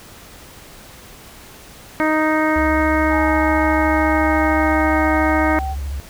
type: harmonic tone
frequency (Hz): 311.1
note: D#4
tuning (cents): 0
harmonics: 1 / 2 / 3 / 4 / 5 / 6 / 7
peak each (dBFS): -18 / -21 / -23 / -24 / -25 / -26 / -26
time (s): 2-5.59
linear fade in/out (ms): 0
type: tone with vibrato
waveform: sine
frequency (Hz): 69.3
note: C#2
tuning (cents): 0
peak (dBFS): -22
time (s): 2.56-6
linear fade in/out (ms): 0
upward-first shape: triangle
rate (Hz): 14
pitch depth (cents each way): 140
type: tone with pitch glide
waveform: sine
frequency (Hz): 847 to 767.8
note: G#5 to G5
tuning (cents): +34 to -36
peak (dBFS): -24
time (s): 3.09-5.76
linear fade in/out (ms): 50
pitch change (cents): -170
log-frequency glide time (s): 3.74-5.14
effects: pink hiss -41 dBFS RMS until 6.09 s